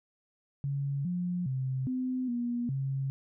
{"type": "tone with pitch steps", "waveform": "sine", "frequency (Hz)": [139.9, 177.9, 131.1, 255.4, 240, 135.5], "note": ["C#3", "F3", "C3", "C4", "B3", "C#3"], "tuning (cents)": [16, 32, 4, -42, -49, -39], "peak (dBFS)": -29, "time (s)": [0.64, 3.1], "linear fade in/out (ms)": 0, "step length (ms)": 410, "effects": []}